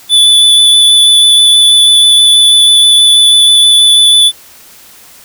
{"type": "tone with vibrato", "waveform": "square", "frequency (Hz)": 3475, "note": "A7", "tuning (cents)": -22, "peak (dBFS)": -3, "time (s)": [0.09, 4.32], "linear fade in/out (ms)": 50, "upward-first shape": "triangle", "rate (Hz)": 6.2, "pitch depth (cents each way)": 11, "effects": ["white hiss -37 dBFS RMS until 5.24 s"]}